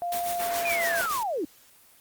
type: tone with pitch glide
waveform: sine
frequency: 698.5 to 677.8 Hz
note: F5 to E5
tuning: 0 to +48 cents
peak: -27 dBFS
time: 0.02-1.01 s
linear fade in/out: 0 ms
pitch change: -52 cents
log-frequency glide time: 0.39-0.85 s
type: noise with tremolo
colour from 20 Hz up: white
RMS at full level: -32 dBFS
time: 0.12-1.23 s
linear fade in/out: 0 ms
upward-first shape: sine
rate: 7.1 Hz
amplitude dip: 60%
type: band-pass noise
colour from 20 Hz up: white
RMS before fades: -38 dBFS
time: 0.39-1.07 s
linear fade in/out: 10 ms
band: 260 to 2100 Hz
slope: 12 dB/octave
type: linear sweep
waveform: sine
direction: down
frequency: 2489 to 270 Hz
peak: -26 dBFS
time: 0.65-1.45 s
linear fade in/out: 5 ms
effects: white hiss -56 dBFS RMS until 2 s + Opus 24 kbps